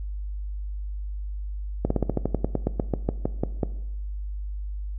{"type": "slowing click train", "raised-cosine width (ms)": 2, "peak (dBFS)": -9, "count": 17, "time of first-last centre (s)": [1.85, 3.632], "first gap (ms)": 54, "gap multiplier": 1.09, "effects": ["noise-tail reverb RT60 0.9 s tail -17 dB re dry", "added 50 Hz sine -29 dBFS peak until 4.98 s"]}